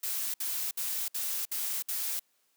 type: noise bursts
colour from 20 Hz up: blue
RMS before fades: -33 dBFS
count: 6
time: 0.03-2.195 s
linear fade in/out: 5 ms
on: 310 ms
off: 61 ms
effects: white hiss -72 dBFS RMS until 2.56 s + high-pass 200 Hz 12 dB/octave